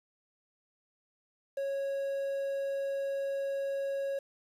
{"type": "tone with quantisation", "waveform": "triangle", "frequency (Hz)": 551, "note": "C#5", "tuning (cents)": -11, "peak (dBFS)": -29, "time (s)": [1.57, 4.19], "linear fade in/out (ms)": 5, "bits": 9, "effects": ["resampled to 32000 Hz"]}